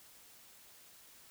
silence, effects white hiss -59 dBFS RMS until 1.3 s

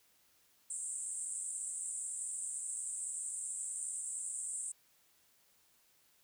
pink band-pass noise, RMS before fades -41 dBFS, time 0.7-4.72 s, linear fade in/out 5 ms, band 7700 to 9100 Hz, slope 96 dB/octave, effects white hiss -70 dBFS RMS until 6.23 s

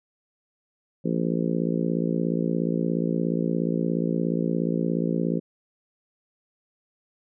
harmonic tone, 57 Hz, A#1, 38 cents flat, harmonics 3 / 4 / 5 / 6 / 7 / 8 / 9, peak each -26 / -28 / -30 / -32 / -33 / -34 / -35 dBFS, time 1.04-5.4 s, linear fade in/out 20 ms, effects none

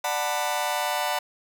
sawtooth chord, B minor seventh, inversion first, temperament just, 592.7 / 740.8 / 889 / 987.8 Hz, D5 / F#5 / A5 / B5, +16 / +2 / +18 / 0 cents, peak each -27 / -25 / -26 / -27 dBFS, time 0.04-1.19 s, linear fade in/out 5 ms, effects none

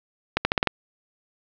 accelerating click train, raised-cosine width 0.3 ms, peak -3 dBFS, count 6, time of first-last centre 0.37-0.673 s, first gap 80 ms, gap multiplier 0.86, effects low-pass 5000 Hz 12 dB/octave + 7-bit

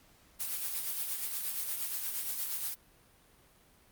blue noise with tremolo, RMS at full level -34 dBFS, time 0.39-2.75 s, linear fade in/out 20 ms, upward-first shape sine, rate 8.5 Hz, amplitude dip 40%, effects pink hiss -63 dBFS RMS until 3.91 s + Opus 48 kbps

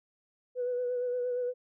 sine tone with vibrato, 493.9 Hz, B4, in tune, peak -28 dBFS, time 0.55-1.54 s, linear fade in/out 50 ms, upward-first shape sine, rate 8.6 Hz, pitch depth 26 cents each way, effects tanh soft clip ceiling -24 dBFS

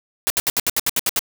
white noise bursts, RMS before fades -19 dBFS, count 10, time 0.27-1.192 s, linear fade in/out 0 ms, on 31 ms, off 68 ms, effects none

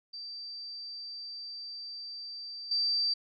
sine tone with level steps, 4664 Hz, D8, 13 cents flat, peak -39 / -26 dBFS, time 0.13-3.14 s, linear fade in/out 10 ms, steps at 2.71 s, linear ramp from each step 5 ms, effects none

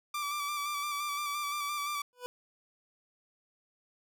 sawtooth tone with vibrato, 1168 Hz, D6, 10 cents flat, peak -29 dBFS, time 0.14-2.02 s, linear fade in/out 5 ms, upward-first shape square, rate 5.8 Hz, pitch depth 26 cents each way
25% pulse tone with exponential growth, 494.2 Hz, B4, 1 cent sharp, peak -30 dBFS, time 2.13-2.26 s, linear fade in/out 0 ms, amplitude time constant 27 ms
effects none

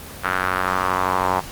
sawtooth tone with band-pass filter sweep, 92.5 Hz, F#2, in tune, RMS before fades -21 dBFS, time 0.23-1.41 s, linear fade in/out 20 ms, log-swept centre 1500 to 930 Hz, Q 3.1, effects pink hiss -36 dBFS RMS until 1.51 s + Opus 24 kbps

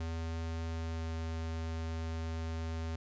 square tone with pitch glide, 82 to 81.43 Hz, E2 to E2, -9 to -21 cents, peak -36 dBFS, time 0-2.96 s, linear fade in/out 5 ms, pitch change -12 cents, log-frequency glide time 0.63-1.11 s, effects resampled to 16000 Hz

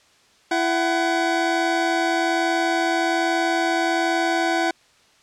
25% pulse tone pair together, 334.4 / 750 Hz, E4 / F#5, +25 / +23 cents, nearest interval octave + major second, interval 1398 cents, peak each -18 dBFS, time 0.51-4.71 s, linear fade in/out 5 ms, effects white hiss -56 dBFS RMS until 5.22 s + low-pass 6000 Hz 12 dB/octave

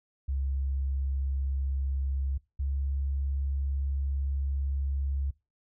sine tone pair in turn, 67.8 / 68.87 Hz, C#2 / C#2, -38 / -11 cents, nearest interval unison, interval 27 cents, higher second, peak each -27 dBFS, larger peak neither, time 0.28-2.38 / 2.59-5.31 s, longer second, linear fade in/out 10 ms, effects noise-tail reverb RT60 0.3 s tail -24 dB re dry

